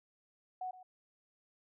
sine tone with echo, 740 Hz, F#5, in tune, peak -37 dBFS, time 0.61-0.71 s, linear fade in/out 5 ms, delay 120 ms, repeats 1, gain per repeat -15 dB, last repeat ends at 0.83 s, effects none

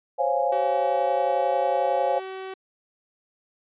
sine chord, Db major seventh, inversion third, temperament equal, 523.3 / 554.4 / 698.5 / 830.6 Hz, C5 / Db5 / F5 / Ab5, 0 / 0 / 0 / 0 cents, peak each -26 dBFS, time 0.18-2.2 s, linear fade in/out 20 ms
sawtooth tone, 380 Hz, F#4, 46 cents sharp, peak -29 dBFS, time 0.52-2.54 s, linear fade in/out 5 ms
effects resampled to 8000 Hz

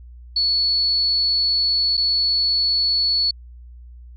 sine tone with dropouts, 4415 Hz, C#8, 8 cents flat, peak -16 dBFS, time 0.36-3.31 s, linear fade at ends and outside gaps 5 ms, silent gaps 1.97-1.975 s, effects added 60 Hz sine -38 dBFS peak until 4.16 s

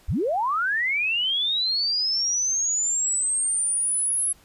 sine linear sweep, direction up, 32.4 to 10920 Hz, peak -21 dBFS, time 0.08-4.33 s, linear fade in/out 10 ms, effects pink hiss -56 dBFS RMS until 4.44 s + resampled to 32000 Hz

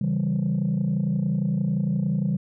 sine chord, C# diminished, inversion none, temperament equal, 138.59 / 164.81 / 196 Hz, C#3 / E3 / G3, 0 / 0 / 0 cents, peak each -25 / -24 / -23 dBFS, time 0.01-2.37 s, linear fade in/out 5 ms, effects tanh soft clip ceiling -17 dBFS

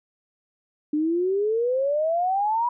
sine exponential sweep, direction up, 294.9 to 980 Hz, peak -20 dBFS, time 0.93-2.69 s, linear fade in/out 5 ms, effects none

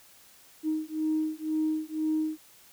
sine beating tone pair, 311.1 / 313.1 Hz, D#4 / D#4, 0 / +11 cents, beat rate 2 Hz, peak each -29 dBFS, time 0.63-2.39 s, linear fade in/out 50 ms, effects tanh soft clip ceiling -19 dBFS + white hiss -56 dBFS RMS until 2.72 s

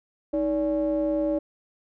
triangle ring-modulated tone, 130.81 Hz, C3, in tune, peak -17 dBFS, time 0.33-1.39 s, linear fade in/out 10 ms, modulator 445 Hz, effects none

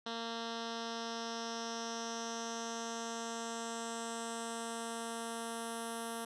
10% pulse tone with low-pass filter sweep, 230 Hz, A#3, 23 cents flat, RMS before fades -41 dBFS, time 0.06-6.25 s, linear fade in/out 5 ms, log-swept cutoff 4300 to 11000 Hz, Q 3.8, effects none

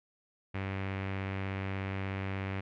sawtooth tone with low-pass filter, 96.6 Hz, G2, 25 cents flat, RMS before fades -36 dBFS, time 0.54-2.61 s, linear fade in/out 10 ms, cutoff 2300 Hz, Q 2.7, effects none

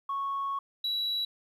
sine tone pair in turn, 1105 / 3914 Hz, C#6 / B7, -6 / -16 cents, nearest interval octave + minor seventh, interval 2190 cents, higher second, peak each -28 / -26 dBFS, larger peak second, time 0.09-0.59 / 0.84-1.25 s, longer first, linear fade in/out 5 ms, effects tanh soft clip ceiling -26 dBFS + 11-bit

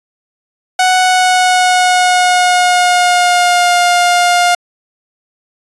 sawtooth tone with pitch glide, 740 to 707 Hz, F#5 to F5, 0 to +21 cents, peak -4 dBFS, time 0.79-4.55 s, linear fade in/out 5 ms, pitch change -79 cents, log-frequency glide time 0.97-3.77 s, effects resampled to 24000 Hz

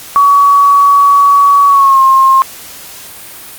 sine tone with pitch glide, 1130 to 1066.6 Hz, C#6 to C6, +33 to +33 cents, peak -3 dBFS, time 0.16-2.42 s, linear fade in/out 0 ms, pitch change -100 cents, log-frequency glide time 1.68-2.01 s, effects white hiss -30 dBFS RMS until 3.58 s + Opus 48 kbps

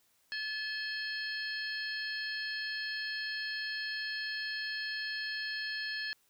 harmonic tone with a mistuned harmonic, 863 Hz, A5, 34 cents flat, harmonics 2 / 3 / 4 / 5 / 6, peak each -37 / -46 / -47 / -40 / -47 dBFS, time 0.32-6.13 s, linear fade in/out 0 ms, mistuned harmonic 4, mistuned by -130 cents, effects white hiss -71 dBFS RMS until 6.29 s

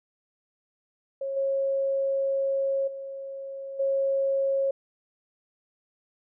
sine tone with level steps, 545 Hz, C#5, 29 cents flat, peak -28 / -23 / -34 / -22 dBFS, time 1.21-4.71 s, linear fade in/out 5 ms, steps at 1.36 / 2.87 / 3.79 s, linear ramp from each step 10 ms, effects none

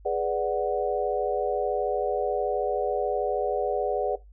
sine chord, G# half-diminished seventh, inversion none, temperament equal, 415.3 / 493.9 / 587.3 / 740 Hz, G#4 / B4 / D5 / F#5, 0 / 0 / 0 / 0 cents, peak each -29 dBFS, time 0.05-4.16 s, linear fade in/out 10 ms, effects noise-tail reverb RT60 0.2 s tail -19 dB re dry + added 50 Hz sine -47 dBFS peak until 4.32 s

